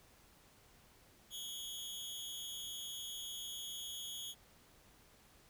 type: tone with amplitude modulation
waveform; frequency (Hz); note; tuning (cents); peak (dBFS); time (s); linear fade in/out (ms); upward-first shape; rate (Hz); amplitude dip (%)
sawtooth; 3322; G#7; 0; -36; 1.3-4.35; 50; sine; 273; 90
effects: pink hiss -65 dBFS RMS until 5.49 s